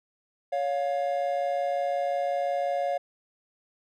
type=tone pair together; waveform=triangle; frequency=560 / 705.6 Hz; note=C#5 / F5; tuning=+18 / +18 cents; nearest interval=major third; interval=400 cents; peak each=-26 dBFS; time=0.52-2.98 s; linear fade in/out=10 ms; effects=none